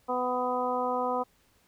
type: harmonic tone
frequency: 250 Hz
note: B3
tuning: 21 cents sharp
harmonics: 1 / 2 / 3 / 4 / 5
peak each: -36 / -31 / -32 / -32 / -35 dBFS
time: 0.08-1.24 s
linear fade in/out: 20 ms
effects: pink hiss -66 dBFS RMS until 1.67 s